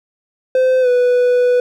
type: tone with pitch glide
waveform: triangle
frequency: 515 to 493.5 Hz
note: C5 to B4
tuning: -28 to -1 cents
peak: -8 dBFS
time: 0.55-1.6 s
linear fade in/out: 2 ms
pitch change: -73 cents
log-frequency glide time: 0.81-0.88 s
effects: none